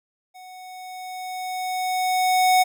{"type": "tone with level ramp", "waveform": "square", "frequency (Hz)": 740, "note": "F#5", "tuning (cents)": 0, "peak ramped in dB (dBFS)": [-42, -14], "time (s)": [0.34, 2.64], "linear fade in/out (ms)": 20, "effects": []}